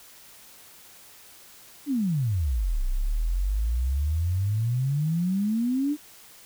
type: exponential two-way sweep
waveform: sine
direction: down then up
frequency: 304.6 to 30.34 to 303.6 Hz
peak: -22 dBFS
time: 1.86-5.97 s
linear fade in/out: 50 ms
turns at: 2.84 s
effects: white hiss -50 dBFS RMS until 6.45 s